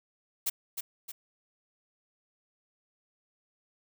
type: noise with echo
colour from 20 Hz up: blue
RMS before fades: -29 dBFS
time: 0.46-0.5 s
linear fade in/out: 10 ms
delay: 310 ms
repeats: 2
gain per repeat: -6 dB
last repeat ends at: 1.12 s
effects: none